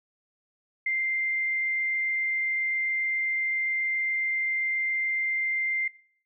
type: tone with frequency modulation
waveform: sine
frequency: 2093 Hz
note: C7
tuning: in tune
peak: -24 dBFS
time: 0.86-5.88 s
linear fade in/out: 5 ms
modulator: 27.4 Hz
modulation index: 0.26
effects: noise-tail reverb RT60 0.6 s tail -22 dB re dry